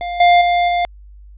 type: tone with level steps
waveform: square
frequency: 702 Hz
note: F5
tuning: 9 cents sharp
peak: -22 / -8 / -13 / -15 dBFS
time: 0.01-0.85 s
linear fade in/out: 0 ms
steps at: 0.2 / 0.41 / 0.68 s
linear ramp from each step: 5 ms
effects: added 50 Hz sine -37 dBFS peak until 1.37 s + resampled to 8000 Hz